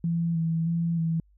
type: tone with vibrato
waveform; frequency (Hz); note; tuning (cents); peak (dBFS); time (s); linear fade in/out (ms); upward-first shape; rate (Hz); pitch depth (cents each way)
sine; 165.8; E3; +10; -23; 0.04-1.2; 2; square; 1.6; 23
effects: added 50 Hz sine -57 dBFS peak until 1.37 s